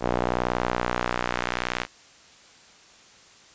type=tone with band-pass filter sweep; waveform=sawtooth; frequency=60.8 Hz; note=B1; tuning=26 cents flat; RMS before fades=-27 dBFS; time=0-1.87 s; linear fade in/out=50 ms; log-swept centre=650 to 2200 Hz; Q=0.89; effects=white hiss -52 dBFS RMS until 3.54 s + resampled to 16000 Hz